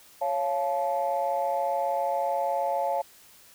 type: chord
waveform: sine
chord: Db augmented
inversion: none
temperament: just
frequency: 554.4 / 693 / 866.2 Hz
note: Db5 / F5 / A5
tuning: 0 / -14 / -27 cents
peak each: -28 dBFS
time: 0.21-3.02 s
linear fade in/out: 10 ms
effects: tanh soft clip ceiling -17 dBFS + white hiss -54 dBFS RMS until 3.54 s